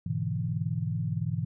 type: chord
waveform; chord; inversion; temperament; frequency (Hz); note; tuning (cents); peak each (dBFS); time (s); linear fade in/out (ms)
sine; E dominant seventh; first; equal; 103.83 / 123.47 / 146.83 / 164.81; G#2 / B2 / D3 / E3; 0 / 0 / 0 / 0; -33 / -33 / -35 / -32; 0.06-1.45; 5
effects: none